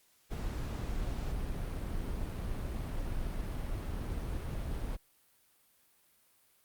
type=noise; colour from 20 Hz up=brown; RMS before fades=-36 dBFS; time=0.3-4.97 s; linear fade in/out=20 ms; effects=white hiss -68 dBFS RMS until 6.64 s + Opus 48 kbps